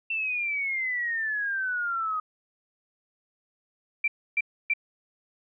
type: exponential sweep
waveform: sine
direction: down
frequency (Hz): 2700 to 1244.5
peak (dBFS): -26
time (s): 0.1-2.2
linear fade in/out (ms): 5
type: tone bursts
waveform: sine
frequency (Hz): 2349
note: D7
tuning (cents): 0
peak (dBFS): -21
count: 3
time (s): 4.04-4.737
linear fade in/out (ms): 5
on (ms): 39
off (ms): 290
effects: none